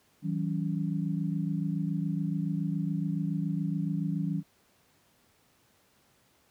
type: tone cluster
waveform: sine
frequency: 161.6 / 188.7 / 281.4 Hz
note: E3 / F#3 / C#4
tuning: -34 / +34 / +26 cents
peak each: -30 / -32 / -36 dBFS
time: 0.22-4.43 s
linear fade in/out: 50 ms
effects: pink hiss -66 dBFS RMS until 6.5 s + high-pass 80 Hz 12 dB/octave